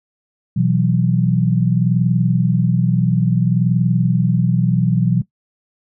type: chord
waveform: sine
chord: B suspended fourth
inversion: none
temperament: just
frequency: 123.47 / 164.63 / 185.21 Hz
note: B2 / E3 / F#3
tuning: 0 / -2 / +2 cents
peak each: -17 dBFS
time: 0.56-5.22 s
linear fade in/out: 10 ms
effects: noise-tail reverb RT60 0.1 s tail -17 dB re dry